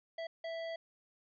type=tone bursts at uneven times; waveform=square; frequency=659.3 Hz; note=E5; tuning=in tune; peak=-39 dBFS; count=2; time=0.18-0.27 / 0.44-0.76 s; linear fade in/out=5 ms; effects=resampled to 11025 Hz